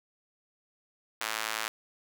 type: tone with high-pass filter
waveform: sawtooth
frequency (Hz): 110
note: A2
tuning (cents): 0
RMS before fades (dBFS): -34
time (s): 1.21-1.68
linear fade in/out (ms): 0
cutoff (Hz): 1300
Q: 0.86
effects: none